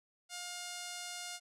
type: tone with low-pass filter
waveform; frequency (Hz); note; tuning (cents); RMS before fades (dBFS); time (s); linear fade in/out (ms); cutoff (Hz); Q
5% pulse; 710; F5; +28; -44; 0.29-1.4; 50; 11000; 0.96
effects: none